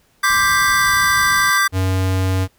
square chord, G major, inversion second, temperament equal with one note detuned, 1174.7 / 1579.8 / 1975.5 Hz, D6 / G6 / B6, 0 / +13 / 0 cents, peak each -18 / -17 / -21 dBFS, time 0.23-1.68 s, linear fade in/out 10 ms
30% pulse tone with pitch glide, 1047 to 1022.5 Hz, C6 to C6, +1 to -40 cents, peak -22 dBFS, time 0.24-1.58 s, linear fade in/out 2 ms, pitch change -41 cents, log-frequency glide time 0.77-0.89 s
white low-pass noise, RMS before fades -35 dBFS, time 0.3-1.5 s, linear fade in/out 2 ms, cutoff 130 Hz, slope 12 dB/octave
square tone, 94 Hz, F#2, 28 cents sharp, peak -16 dBFS, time 1.72-2.48 s, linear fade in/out 50 ms
effects pink hiss -58 dBFS RMS until 2.58 s

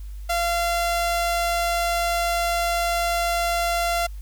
sawtooth tone, 687 Hz, F5, 29 cents flat, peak -17 dBFS, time 0.29-4.07 s, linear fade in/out 10 ms, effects added 50 Hz sine -32 dBFS peak until 4.21 s + white hiss -56 dBFS RMS until 4.21 s

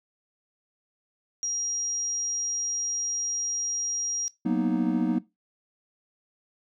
sine tone, 5700 Hz, F8, 34 cents sharp, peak -27 dBFS, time 1.43-4.28 s, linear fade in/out 0 ms
triangle chord, B major seventh, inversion second, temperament equal, 185 / 233.1 / 246.9 / 311.1 Hz, F#3 / A#3 / B3 / D#4, 0 / 0 / 0 / 0 cents, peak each -26 dBFS, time 4.45-5.19 s, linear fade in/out 10 ms
effects noise-tail reverb RT60 0.2 s tail -18 dB re dry

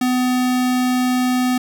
square tone, 251.6 Hz, B3, 32 cents sharp, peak -16 dBFS, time 0.01-1.58 s, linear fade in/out 5 ms, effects none

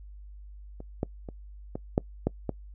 clicks, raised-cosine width 2 ms, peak -28 / -14 / -25 / -19 / -8 / -11 / -15 dBFS, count 7, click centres 0.804 / 1.031 / 1.288 / 1.755 / 1.979 / 2.27 / 2.493 s, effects noise-tail reverb RT60 0.1 s tail -24 dB re dry + added 50 Hz sine -43 dBFS peak until 2.74 s

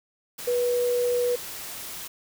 sine tone in noise, 487.5 Hz, B4, 23 cents flat, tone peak -21 dBFS, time 0.47-1.36 s, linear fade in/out 10 ms, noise white, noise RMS -37 dBFS, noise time 0.38-2.08 s, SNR +13 dB, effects none

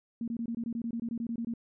sine tone bursts, 232.1 Hz, A#3, 7 cents flat, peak -31 dBFS, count 15, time 0.21-1.538 s, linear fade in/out 2 ms, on 68 ms, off 22 ms, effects none

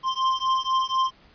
square beating tone pair, 1046.5 / 1050.6 Hz, C6 / C6, 0 / +7 cents, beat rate 4.1 Hz, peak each -25 dBFS, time 0.03-1.11 s, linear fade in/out 50 ms, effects pink hiss -55 dBFS RMS until 1.34 s + resampled to 11025 Hz

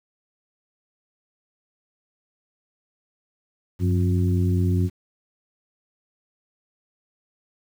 harmonic tone with a mistuned harmonic, 89.7 Hz, F2, 47 cents sharp, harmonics 1 / 2 / 3 / 4, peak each -19 / -25 / -29 / -31 dBFS, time 3.79-4.9 s, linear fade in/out 50 ms, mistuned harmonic 1, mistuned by +92 cents, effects 8-bit

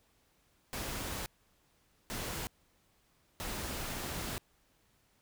pink noise bursts at uneven times, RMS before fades -39 dBFS, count 3, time 0.73-1.26 / 2.1-2.47 / 3.4-4.38 s, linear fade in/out 0 ms, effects pink hiss -71 dBFS RMS until 5.21 s

